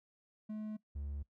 triangle tone pair in turn, 214.4 / 71.55 Hz, A3 / D2, -45 / -45 cents, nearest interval octave + perfect fifth, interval 1900 cents, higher first, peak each -37 / -37 dBFS, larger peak neither, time 0.49-0.77 / 0.95-1.23 s, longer neither, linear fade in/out 10 ms, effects noise-tail reverb RT60 0.1 s tail -19 dB re dry

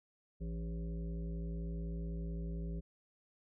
harmonic tone with a mistuned harmonic, 55.8 Hz, A1, 25 cents sharp, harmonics 1 / 3 / 5 / 7 / 9 / 10, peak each -39 / -42 / -54 / -52 / -61 / -60 dBFS, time 0.4-2.81 s, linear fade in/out 20 ms, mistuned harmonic 7, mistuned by +47 cents, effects none

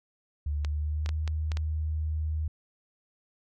sine tone with pitch glide, 73.42 to 77.7 Hz, D2 to D#2, 0 to -2 cents, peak -27 dBFS, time 0.46-2.48 s, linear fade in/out 5 ms, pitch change +98 cents, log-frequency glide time 0.59-1.19 s
clicks, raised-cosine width 0.2 ms, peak -20 dBFS, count 6, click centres 0.648 / 1.061 / 1.091 / 1.277 / 1.518 / 1.571 s
effects none

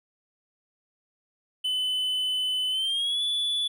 triangle tone with pitch glide, 3018 to 3447 Hz, F#7 to A7, +34 to -36 cents, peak -23 dBFS, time 1.64-3.68 s, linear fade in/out 10 ms, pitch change +230 cents, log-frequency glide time 2.7-3.22 s, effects none

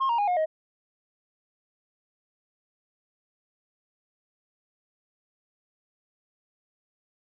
sine tone with pitch steps, 1070 / 936.9 / 820.3 / 718.3 / 628.9 Hz, C6 / A#5 / G#5 / F5 / D#5, +38 / +8 / -22 / +48 / +18 cents, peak -19 dBFS, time 0-0.46 s, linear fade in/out 20 ms, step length 92 ms, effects tanh soft clip ceiling -21 dBFS

